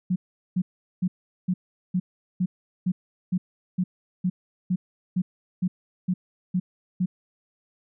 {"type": "tone bursts", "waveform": "sine", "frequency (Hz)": 182.2, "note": "F#3", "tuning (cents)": -26, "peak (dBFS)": -20, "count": 16, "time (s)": [0.1, 7.06], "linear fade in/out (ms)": 10, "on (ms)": 60, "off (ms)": 400, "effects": []}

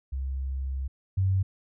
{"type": "tone pair in turn", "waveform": "sine", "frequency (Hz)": [66.6, 95.33], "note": ["C2", "G2"], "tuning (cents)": [31, -48], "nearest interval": "tritone", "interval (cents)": 621, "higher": "second", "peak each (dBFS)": [-28, -21], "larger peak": "second", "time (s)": [[0.12, 0.88], [1.17, 1.43]], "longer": "first", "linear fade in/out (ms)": 10, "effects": []}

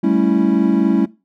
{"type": "chord", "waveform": "triangle", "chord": "A dominant seventh", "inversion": "third", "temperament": "equal", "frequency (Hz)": [196, 220, 277.2, 329.6], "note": ["G3", "A3", "C#4", "E4"], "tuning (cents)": [0, 0, 0, 0], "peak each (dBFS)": -16, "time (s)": [0.03, 1.06], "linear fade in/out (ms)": 10, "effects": ["noise-tail reverb RT60 0.3 s tail -21 dB re dry"]}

